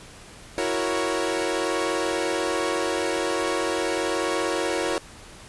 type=chord; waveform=sawtooth; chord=F# dominant seventh; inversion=third; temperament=equal; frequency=329.6 / 370 / 466.2 / 554.4 Hz; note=E4 / F#4 / A#4 / C#5; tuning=0 / 0 / 0 / 0 cents; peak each=-25 dBFS; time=0.58-4.98 s; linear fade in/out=0 ms; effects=pink hiss -45 dBFS RMS until 5.48 s + resampled to 24000 Hz